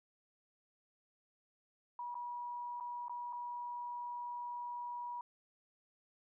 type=tone with dropouts; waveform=sine; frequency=966 Hz; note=B5; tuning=39 cents flat; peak=-40 dBFS; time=1.99-5.21 s; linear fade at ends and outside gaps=2 ms; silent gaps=2.144-2.152 / 2.8-2.807 / 3.083-3.095 / 3.327-3.331 s; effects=none